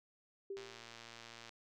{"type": "tone with exponential decay", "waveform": "sine", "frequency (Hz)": 393.2, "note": "G4", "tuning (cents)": 5, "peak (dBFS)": -39, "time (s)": [0.5, 0.96], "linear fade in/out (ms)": 5, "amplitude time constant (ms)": 100}
{"type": "click train", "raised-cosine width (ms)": 0.2, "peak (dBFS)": -34, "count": 108, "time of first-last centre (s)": [0.57, 1.492], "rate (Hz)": 116}
{"effects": []}